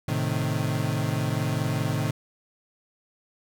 35% pulse chord, A diminished, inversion none, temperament equal, 110 / 130.81 / 155.56 Hz, A2 / C3 / Eb3, 0 / 0 / 0 cents, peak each -27 dBFS, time 0.08-2.11 s, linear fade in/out 5 ms, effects none

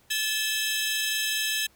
sawtooth tone cluster, 1733 / 2612 / 3170 / 3906 Hz, A6 / E7 / G7 / B7, -27 / -17 / +19 / -20 cents, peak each -28 dBFS, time 0.1-1.67 s, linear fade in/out 10 ms, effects pink hiss -61 dBFS RMS until 1.75 s

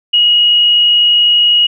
sine tone with frequency modulation, 2892 Hz, F#7, 40 cents flat, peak -6 dBFS, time 0.13-1.67 s, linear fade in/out 10 ms, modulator 48.1 Hz, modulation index 0.41, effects none

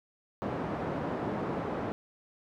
pink band-pass noise, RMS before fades -34 dBFS, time 0.42-1.92 s, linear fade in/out 0 ms, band 160 to 970 Hz, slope 12 dB/octave, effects none

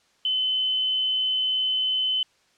sine tone, 3041 Hz, F#7, 47 cents sharp, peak -21 dBFS, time 0.25-2.23 s, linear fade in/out 2 ms, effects white hiss -63 dBFS RMS until 2.57 s + low-pass 6000 Hz 12 dB/octave

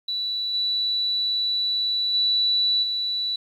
sine tone with level steps, 3951 Hz, B7, in tune, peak -24 / -21 / -18 / -23 dBFS, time 0.08-3.36 s, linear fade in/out 5 ms, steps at 0.53 / 2.13 / 2.82 s, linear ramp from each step 20 ms, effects 9-bit

